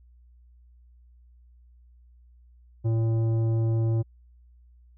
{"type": "tone with tanh clipping", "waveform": "sine", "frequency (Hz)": 113.2, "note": "A2", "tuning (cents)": 50, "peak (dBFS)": -23, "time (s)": [2.84, 4.03], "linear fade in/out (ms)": 20, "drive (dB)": 11, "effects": ["added 60 Hz sine -52 dBFS peak until 4.97 s"]}